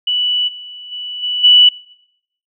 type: tone with level steps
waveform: sine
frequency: 2960 Hz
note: F#7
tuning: in tune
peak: -13 / -30 / -23 / -16 / -4 dBFS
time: 0.07-1.69 s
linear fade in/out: 5 ms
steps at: 0.47 / 0.91 / 1.22 / 1.43 s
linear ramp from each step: 20 ms
effects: noise-tail reverb RT60 0.8 s tail -24 dB re dry